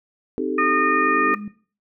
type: chord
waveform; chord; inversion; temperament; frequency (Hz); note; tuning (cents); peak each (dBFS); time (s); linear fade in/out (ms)
sine; A half-diminished seventh; first; equal; 261.6 / 311.1 / 392 / 440; C4 / Eb4 / G4 / A4; 0 / 0 / 0 / 0; -27; 0.38-1.34; 0
type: tone with exponential growth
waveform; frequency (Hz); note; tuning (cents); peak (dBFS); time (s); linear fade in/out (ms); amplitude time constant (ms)
sine; 207.7; G#3; 0; -27; 0.46-1.48; 2; 220
type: harmonic tone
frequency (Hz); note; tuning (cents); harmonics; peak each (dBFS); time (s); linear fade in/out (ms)
612; D#5; -29; 2 / 3 / 4; -19 / -23 / -25; 0.58-1.35; 5
effects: noise-tail reverb RT60 0.4 s tail -17 dB re dry